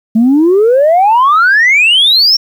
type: exponential sweep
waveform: sine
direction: up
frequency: 214.8 to 5588 Hz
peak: -3 dBFS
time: 0.15-2.37 s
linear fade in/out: 10 ms
effects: tanh soft clip ceiling -2 dBFS + 7-bit